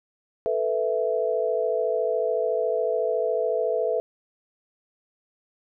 sine chord, A suspended second, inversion none, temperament equal, 440 / 493.9 / 659.3 Hz, A4 / B4 / E5, 0 / 0 / 0 cents, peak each -26 dBFS, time 0.46-4 s, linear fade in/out 0 ms, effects none

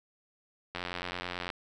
click train, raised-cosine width 0.3 ms, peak -19 dBFS, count 68, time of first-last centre 0.75-1.502 s, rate 89.1 Hz, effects none

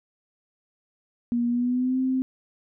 sine tone with pitch glide, 238.5 to 260.1 Hz, A#3 to C4, +40 to -10 cents, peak -21 dBFS, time 1.32-2.22 s, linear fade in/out 0 ms, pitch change +150 cents, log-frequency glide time 1.48-1.99 s, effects none

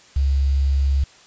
sine tone with quantisation, 68.8 Hz, C#2, 12 cents flat, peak -15 dBFS, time 0.16-1.04 s, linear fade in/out 5 ms, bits 7, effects white hiss -49 dBFS RMS until 1.26 s + resampled to 16000 Hz

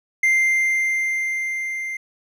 triangle tone with level ramp, 2093 Hz, C7, in tune, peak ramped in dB -12 to -24 dBFS, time 0.23-1.97 s, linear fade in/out 5 ms, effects none

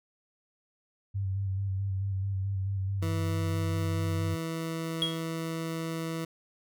sine tone with vibrato, 97.1 Hz, G2, 16 cents flat, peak -28 dBFS, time 1.14-4.36 s, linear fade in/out 20 ms, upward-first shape square, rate 4.6 Hz, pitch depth 28 cents each way
20% pulse tone, 163.3 Hz, E3, 16 cents flat, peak -27 dBFS, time 3.02-6.25 s, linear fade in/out 5 ms
triangle tone with exponential decay, 3297 Hz, G#7, 13 cents flat, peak -21 dBFS, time 5.02-5.24 s, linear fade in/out 1 ms, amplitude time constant 47 ms
effects none

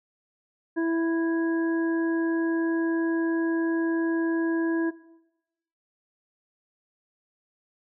harmonic tone, 330.1 Hz, E4, 2 cents sharp, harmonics 1 / 2 / 3 / 5, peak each -23 / -37 / -39 / -35 dBFS, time 0.76-4.91 s, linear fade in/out 20 ms, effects noise-tail reverb RT60 0.9 s tail -18 dB re dry

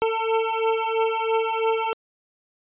25% pulse beating tone pair, 446.5 / 449.5 Hz, A4 / A4, +25 / +37 cents, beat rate 3 Hz, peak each -20 dBFS, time 0.02-1.93 s, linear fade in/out 0 ms, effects resampled to 8000 Hz

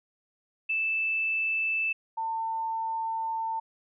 sine tone pair in turn, 2637 / 898.5 Hz, E7 / A5, 0 / +36 cents, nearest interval octave + perfect fifth, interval 1864 cents, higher first, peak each -25 / -28 dBFS, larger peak first, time 0.69-1.93 / 2.17-3.6 s, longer second, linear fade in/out 10 ms, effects none

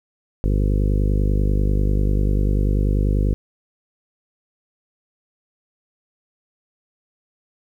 harmonic tone, 50.2 Hz, G1, 42 cents sharp, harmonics 1 / 2 / 3 / 4 / 5 / 6 / 7 / 8 / 9 / 10, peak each -17 / -23 / -27 / -29 / -31 / -33 / -34 / -35 / -36 / -37 dBFS, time 0.44-3.34 s, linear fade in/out 0 ms, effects 9-bit

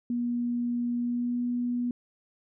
sine tone with pitch glide, 240.4 to 243.3 Hz, B3 to B3, -46 to -26 cents, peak -26 dBFS, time 0.1-1.91 s, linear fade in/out 2 ms, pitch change +20 cents, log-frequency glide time 0.98-1.41 s, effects none

